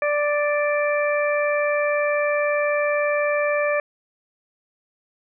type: harmonic tone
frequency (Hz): 587.3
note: D5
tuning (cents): 0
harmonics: 1 / 2 / 3 / 4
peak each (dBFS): -20 / -28 / -27 / -28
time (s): 0.02-3.8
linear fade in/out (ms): 2
effects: none